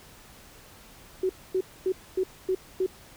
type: tone bursts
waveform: sine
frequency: 374.4 Hz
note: F#4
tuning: 20 cents sharp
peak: -22 dBFS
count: 6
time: 1.23-2.864 s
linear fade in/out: 5 ms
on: 64 ms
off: 250 ms
effects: pink hiss -51 dBFS RMS until 3.16 s